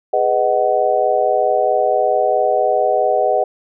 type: chord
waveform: sine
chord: G# minor seventh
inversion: none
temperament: just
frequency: 415.3 / 498.4 / 623 / 747.5 Hz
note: G#4 / B4 / D#5 / F#5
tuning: 0 / +16 / +2 / +17 cents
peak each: -21 / -19 / -17 / -17 dBFS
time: 0.13-3.44 s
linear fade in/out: 5 ms
effects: none